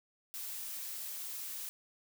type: noise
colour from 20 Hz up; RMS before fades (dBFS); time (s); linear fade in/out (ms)
blue; -42; 0.34-1.69; 0
effects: none